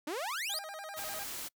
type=exponential sweep; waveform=sawtooth; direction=up; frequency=280 to 5150 Hz; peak=-31 dBFS; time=0.07-0.59 s; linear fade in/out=5 ms
type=tone with vibrato; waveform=25% pulse; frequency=710 Hz; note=F5; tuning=28 cents sharp; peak=-38 dBFS; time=0.49-1.24 s; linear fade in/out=10 ms; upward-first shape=square; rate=10 Hz; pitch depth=210 cents each way
type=noise; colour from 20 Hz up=white; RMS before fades=-41 dBFS; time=0.96-1.49 s; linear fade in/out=20 ms
effects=noise-tail reverb RT60 0.1 s tail -26 dB re dry